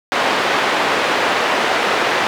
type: band-pass noise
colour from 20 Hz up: pink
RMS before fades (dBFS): -17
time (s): 0.12-2.27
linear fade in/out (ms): 0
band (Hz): 470 to 2800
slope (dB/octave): 12
effects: none